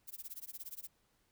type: noise with tremolo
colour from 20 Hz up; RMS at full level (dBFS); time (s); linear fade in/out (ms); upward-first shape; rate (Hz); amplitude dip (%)
violet; -44; 0.07-0.89; 20; sine; 17; 100
effects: pink hiss -75 dBFS RMS until 1.31 s